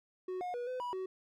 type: tone with pitch steps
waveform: triangle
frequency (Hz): 369.3 / 720 / 484.8 / 507 / 977 / 375.6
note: F#4 / F#5 / B4 / B4 / B5 / F#4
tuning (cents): -3 / -47 / -32 / +45 / -19 / +26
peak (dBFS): -34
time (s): 0.28-1.06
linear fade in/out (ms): 5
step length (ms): 130
effects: none